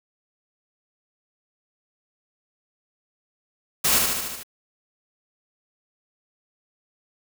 white noise with echo, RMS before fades -20 dBFS, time 3.84-3.99 s, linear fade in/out 10 ms, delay 74 ms, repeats 6, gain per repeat -3 dB, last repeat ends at 4.434 s, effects none

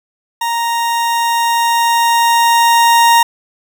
40% pulse tone with level ramp, 932.3 Hz, A#5, in tune, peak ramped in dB -14 to -5 dBFS, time 0.41-3.23 s, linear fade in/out 5 ms, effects none

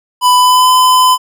square tone with pitch glide, 996 to 1014 Hz, B5 to B5, +14 to +45 cents, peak -6 dBFS, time 0.21-1.18 s, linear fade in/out 50 ms, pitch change +31 cents, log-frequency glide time 0.36-0.7 s, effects none

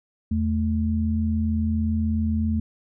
sine tone pair together, 82.11 / 219.2 Hz, E2 / A3, -6 / -6 cents, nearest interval octave + perfect fourth, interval 1700 cents, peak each -23 dBFS, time 0.31-2.6 s, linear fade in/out 5 ms, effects none

